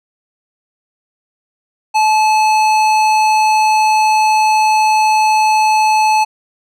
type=tone with tanh clipping; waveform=sine; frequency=864 Hz; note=A5; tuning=32 cents flat; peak=-11 dBFS; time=1.94-6.25 s; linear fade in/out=20 ms; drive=17 dB; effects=none